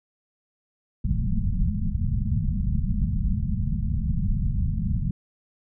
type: low-pass noise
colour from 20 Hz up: pink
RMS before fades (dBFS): -24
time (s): 1.04-5.11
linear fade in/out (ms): 2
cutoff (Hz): 220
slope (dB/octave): 96
effects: none